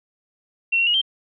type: tone with pitch steps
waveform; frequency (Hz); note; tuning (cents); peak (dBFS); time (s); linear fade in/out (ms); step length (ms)
sine; 2722 / 2739 / 2884 / 3151; F7 / F7 / F#7 / G7; -45 / -34 / -45 / +8; -16; 0.72-1.016; 10; 74
effects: none